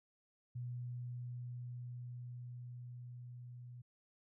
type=tone with level ramp; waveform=sine; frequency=122.5 Hz; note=B2; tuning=14 cents flat; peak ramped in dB=-40 to -49 dBFS; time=0.55-3.82 s; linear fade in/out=10 ms; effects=none